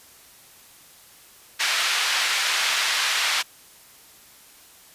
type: band-pass noise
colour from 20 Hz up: white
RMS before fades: -23 dBFS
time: 1.59-3.43 s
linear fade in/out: 20 ms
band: 1200 to 3900 Hz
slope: 12 dB/octave
effects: white hiss -50 dBFS RMS until 4.94 s + resampled to 32000 Hz